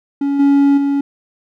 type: tone with level steps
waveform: triangle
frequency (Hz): 280.7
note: C#4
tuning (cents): +22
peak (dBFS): -12 / -6 / -11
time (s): 0.21-1.01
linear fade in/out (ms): 5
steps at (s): 0.39 / 0.77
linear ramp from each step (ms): 10
effects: none